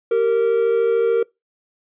triangle tone pair together, 388.3 / 461.8 Hz, G4 / A#4, -16 / -16 cents, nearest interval minor third, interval 300 cents, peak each -20 / -13 dBFS, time 0.11-1.23 s, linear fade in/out 5 ms, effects noise-tail reverb RT60 0.2 s tail -23 dB re dry + resampled to 8000 Hz

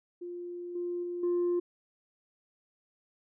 sine tone with level steps, 351.1 Hz, F4, 9 cents sharp, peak -37 / -31 / -33 / -24 dBFS, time 0.21-1.6 s, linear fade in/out 10 ms, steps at 0.75 / 1.03 / 1.23 s, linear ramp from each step 5 ms, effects tanh soft clip ceiling -24 dBFS

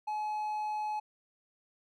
triangle tone, 850 Hz, G#5, 40 cents sharp, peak -30 dBFS, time 0.07-1 s, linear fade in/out 10 ms, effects none

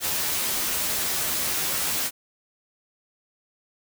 white noise with comb filter, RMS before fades -26 dBFS, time 0-2.11 s, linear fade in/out 50 ms, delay 13 ms, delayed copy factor +0.65, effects none

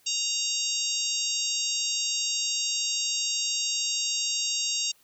harmonic tone with a mistuned harmonic, 933 Hz, A#5, 1 cent sharp, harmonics 3 / 4 / 5 / 6 / 7 / 8, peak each -33 / -33 / -33 / -33 / -33 / -33 dBFS, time 0.06-4.92 s, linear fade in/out 10 ms, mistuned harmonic 8, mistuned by +17 cents, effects white hiss -62 dBFS RMS until 5.03 s

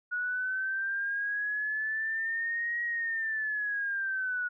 sine linear two-way sweep, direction up then down, 1455 to 1900 to 1455 Hz, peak -29 dBFS, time 0.11-4.49 s, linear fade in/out 20 ms, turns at 2.83 s, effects none

